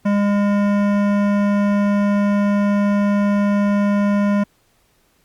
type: tone with hard clipping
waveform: sine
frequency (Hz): 203.3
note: G#3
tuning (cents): -37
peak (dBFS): -16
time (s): 0.05-4.44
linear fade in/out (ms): 10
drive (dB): 16
effects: pink hiss -60 dBFS RMS until 5.24 s + Opus 48 kbps